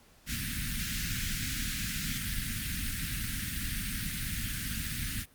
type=band-stop noise; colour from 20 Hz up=pink; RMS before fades=-34 dBFS; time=0.26-5.26 s; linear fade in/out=50 ms; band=260 to 1500 Hz; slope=48 dB/octave; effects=pink hiss -61 dBFS RMS until 5.34 s + Opus 48 kbps